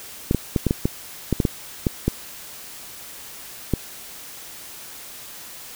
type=clicks; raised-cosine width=3 ms; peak=-5 dBFS; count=12; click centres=0.311 / 0.347 / 0.562 / 0.667 / 0.709 / 0.855 / 1.327 / 1.402 / 1.452 / 1.868 / 2.08 / 3.737 s; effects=white hiss -39 dBFS RMS until 5.75 s